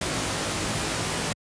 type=noise with comb filter; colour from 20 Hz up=pink; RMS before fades=-27 dBFS; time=0.01-1.33 s; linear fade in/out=5 ms; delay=19 ms; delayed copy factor=+0.7; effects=high-pass 80 Hz 12 dB/octave + resampled to 22050 Hz